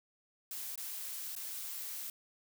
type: noise with dropouts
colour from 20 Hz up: blue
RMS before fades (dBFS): -42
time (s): 0.51-2.1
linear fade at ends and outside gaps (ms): 2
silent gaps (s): 0.757-0.776 / 1.353-1.363
effects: none